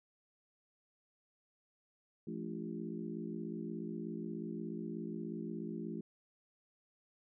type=harmonic tone with a mistuned harmonic; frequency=56.7 Hz; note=A#1; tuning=47 cents flat; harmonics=3 / 4 / 5 / 6 / 7; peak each=-45 / -43 / -48 / -45 / -50 dBFS; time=2.27-6.01 s; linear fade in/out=5 ms; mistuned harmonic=4; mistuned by=-87 cents; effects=none